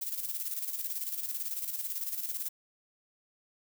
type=noise with tremolo; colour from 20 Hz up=violet; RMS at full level=-34 dBFS; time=0.01-2.49 s; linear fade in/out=10 ms; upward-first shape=square; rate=18 Hz; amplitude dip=55%; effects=none